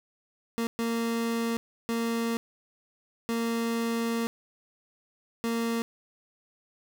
30% pulse tone bursts at uneven times, 230.7 Hz, A#3, 18 cents flat, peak -24 dBFS, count 5, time 0.58-0.67 / 0.79-1.57 / 1.89-2.37 / 3.29-4.27 / 5.44-5.82 s, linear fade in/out 0 ms, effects none

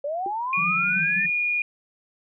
sine linear sweep, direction up, 554.4 to 1823 Hz, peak -25 dBFS, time 0.04-1.26 s, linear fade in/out 5 ms
sine tone with exponential decay, 366.8 Hz, F#4, 15 cents flat, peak -27 dBFS, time 0.26-0.34 s, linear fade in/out 2 ms, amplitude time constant 17 ms
sine tone, 2437 Hz, D#7, 37 cents flat, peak -21 dBFS, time 0.53-1.62 s, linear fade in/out 2 ms
pink band-pass noise, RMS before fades -35 dBFS, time 0.57-1.3 s, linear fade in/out 10 ms, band 160 to 190 Hz, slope 96 dB/octave
effects none

